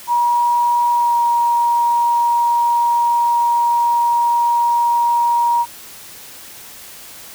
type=tone with pitch glide; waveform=sine; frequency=956 to 946.7 Hz; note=A#5 to A#5; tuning=+43 to +26 cents; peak=-12 dBFS; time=0.07-5.66 s; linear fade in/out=50 ms; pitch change=-17 cents; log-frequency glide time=0.92-1.17 s; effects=white hiss -37 dBFS RMS until 7.34 s